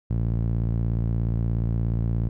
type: tone with band-pass filter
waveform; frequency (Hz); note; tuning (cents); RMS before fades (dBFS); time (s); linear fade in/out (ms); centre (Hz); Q
sawtooth; 56.9; A#1; -41; -24; 0.1-2.29; 5; 120; 1.4
effects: none